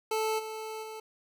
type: tone with level steps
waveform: 25% pulse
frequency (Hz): 437.9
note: A4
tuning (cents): -8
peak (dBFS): -24 / -33 / -36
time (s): 0.11-1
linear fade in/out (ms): 5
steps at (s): 0.38 / 0.82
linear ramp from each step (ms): 20
effects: none